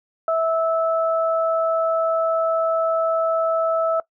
sine tone pair together, 653 / 1308.1 Hz, E5 / E6, -17 / -14 cents, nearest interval octave, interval 1203 cents, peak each -18 / -23 dBFS, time 0.28-4 s, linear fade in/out 2 ms, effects noise-tail reverb RT60 0.1 s tail -20 dB re dry

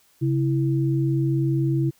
sine tone pair together, 136.12 / 329.6 Hz, C#3 / E4, -31 / 0 cents, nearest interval octave + minor third, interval 1531 cents, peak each -20 / -24 dBFS, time 0.21-1.91 s, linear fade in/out 20 ms, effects white hiss -60 dBFS RMS until 1.99 s

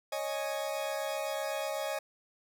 40% pulse chord, C# suspended second, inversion none, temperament equal, 554.4 / 622.3 / 830.6 Hz, C#5 / D#5 / G#5, 0 / 0 / 0 cents, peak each -36 / -35 / -39 dBFS, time 0.12-1.99 s, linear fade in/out 5 ms, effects none

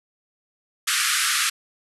pink band-pass noise, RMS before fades -22 dBFS, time 0.87-1.5 s, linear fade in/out 10 ms, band 1200 to 12000 Hz, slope 96 dB/octave, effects none

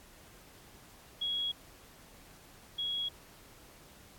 sine tone pair in turn, 3323 / 3323 Hz, G#7 / G#7, 0 / 0 cents, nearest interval unison, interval 0 cents, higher neither, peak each -31 / -32 dBFS, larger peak first, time 1.21-1.52 / 2.78-3.09 s, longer neither, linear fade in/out 10 ms, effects pink hiss -57 dBFS RMS until 4.18 s + AAC 64 kbps

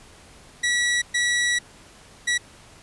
sawtooth tone bursts at uneven times, 1937 Hz, B6, 34 cents flat, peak -16 dBFS, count 3, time 0.63-1.02 / 1.14-1.59 / 2.27-2.38 s, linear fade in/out 10 ms, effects pink hiss -49 dBFS RMS until 2.82 s + resampled to 24000 Hz

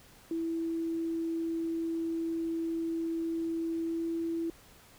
sine tone with pitch glide, 329.6 to 331.7 Hz, E4 to E4, 0 to +11 cents, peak -30 dBFS, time 0.31-4.5 s, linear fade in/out 2 ms, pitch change +11 cents, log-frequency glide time 3.83-4.04 s, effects pink hiss -57 dBFS RMS until 4.98 s

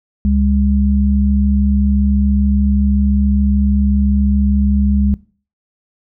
sine tone pair together, 69.5 / 203.3 Hz, C#2 / G#3, +5 / -37 cents, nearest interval octave + perfect fifth, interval 1858 cents, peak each -13 / -14 dBFS, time 0.25-5.14 s, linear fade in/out 0 ms, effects noise-tail reverb RT60 0.4 s tail -20 dB re dry

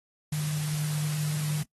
sine tone in noise, 151 Hz, D3, 48 cents sharp, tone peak -27 dBFS, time 0.32-1.63 s, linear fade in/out 5 ms, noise white, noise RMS -38 dBFS, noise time 0.32-1.63 s, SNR +8 dB, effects noise-tail reverb RT60 0.1 s tail -22 dB re dry + AAC 32 kbps

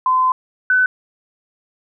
sine tone pair in turn, 1026 / 1506.1 Hz, C6 / F#6, -34 / +30 cents, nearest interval perfect fifth, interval 664 cents, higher second, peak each -12 / -11 dBFS, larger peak second, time 0.06-0.32 / 0.7-0.86 s, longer first, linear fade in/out 2 ms, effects none

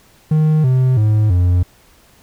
triangle tone with pitch steps, 155.1 / 128.92 / 107.17 / 89.08 Hz, D#3 / C3 / A2 / F2, -5 / -25 / -45 / +35 cents, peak -8 dBFS, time 0.31-1.63 s, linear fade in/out 5 ms, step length 330 ms, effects pink hiss -50 dBFS RMS until 2.22 s

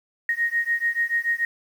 sine beating tone pair, 1864.7 / 1871.6 Hz, A#6 / A#6, 0 / +6 cents, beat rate 6.9 Hz, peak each -24 dBFS, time 0.29-1.45 s, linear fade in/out 2 ms, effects 8-bit

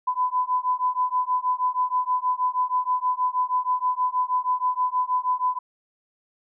sine beating tone pair, 1001 / 1007.3 Hz, B5 / B5, +23 / +34 cents, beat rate 6.3 Hz, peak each -24 dBFS, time 0.07-5.59 s, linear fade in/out 10 ms, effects none

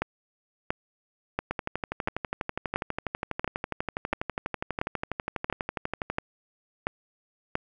two click trains, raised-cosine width 0.5 ms, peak -14 / -11 dBFS, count 57 / 12, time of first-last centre 1.51-6.1 / 0.02-7.554 s, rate 12.2 / 1.46 Hz, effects none

